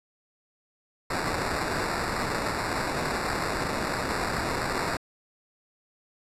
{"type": "noise with sample-and-hold", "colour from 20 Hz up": "white", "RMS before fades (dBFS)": -29, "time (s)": [1.1, 4.97], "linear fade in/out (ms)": 5, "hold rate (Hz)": 3150, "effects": ["low-pass 10000 Hz 12 dB/octave"]}